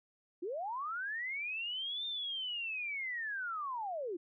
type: linear two-way sweep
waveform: sine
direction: up then down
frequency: 320 to 3636 to 320 Hz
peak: -36 dBFS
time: 0.42-4.17 s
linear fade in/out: 10 ms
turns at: 2.06 s
effects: none